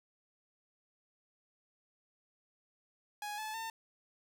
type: tone with pitch steps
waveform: sawtooth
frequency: 832 / 865.3 / 900 Hz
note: G#5 / A5 / A5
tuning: +3 / -29 / +39 cents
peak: -35 dBFS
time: 3.22-3.7 s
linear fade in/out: 2 ms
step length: 160 ms
effects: none